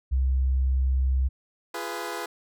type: tone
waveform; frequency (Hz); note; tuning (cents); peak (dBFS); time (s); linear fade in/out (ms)
sine; 65.41; C2; 0; -20; 0.11-1.29; 20
type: chord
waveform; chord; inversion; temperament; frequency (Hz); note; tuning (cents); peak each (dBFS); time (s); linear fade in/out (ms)
15% pulse; F diminished; none; equal with one note detuned; 344 / 415.3 / 493.9; F4 / Ab4 / Cb5; -26 / 0 / 0; -29; 1.74-2.26; 5
effects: none